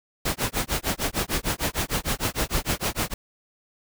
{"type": "noise with tremolo", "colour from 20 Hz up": "pink", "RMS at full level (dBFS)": -23, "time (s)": [0.25, 3.14], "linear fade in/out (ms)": 5, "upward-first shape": "sine", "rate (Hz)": 6.6, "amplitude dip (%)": 100, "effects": []}